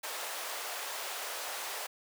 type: high-pass noise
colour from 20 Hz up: pink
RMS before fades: -39 dBFS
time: 0.03-1.87 s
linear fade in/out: 10 ms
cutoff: 540 Hz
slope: 24 dB/octave
effects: none